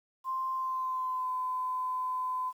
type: tone with pitch glide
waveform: sine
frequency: 1046.5 to 1017.3 Hz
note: C6 to C6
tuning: 0 to -49 cents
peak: -30 dBFS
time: 0.24-2.53 s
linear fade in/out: 50 ms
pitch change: -49 cents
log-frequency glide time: 0.53-1.3 s
effects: 10-bit